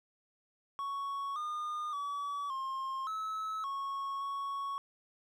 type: tone with pitch steps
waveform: triangle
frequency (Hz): 1112 / 1217 / 1142 / 1065 / 1296 / 1101 / 1110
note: C#6 / D#6 / D6 / C6 / E6 / C#6 / C#6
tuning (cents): +5 / -39 / -49 / +30 / -30 / -12 / +2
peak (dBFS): -33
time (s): 0.79-4.78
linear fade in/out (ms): 0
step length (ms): 570
effects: none